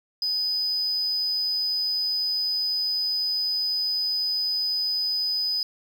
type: tone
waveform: sine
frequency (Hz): 4994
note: D#8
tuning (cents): +6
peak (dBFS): -21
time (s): 0.22-5.63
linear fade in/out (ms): 2
effects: tanh soft clip ceiling -21 dBFS + 8-bit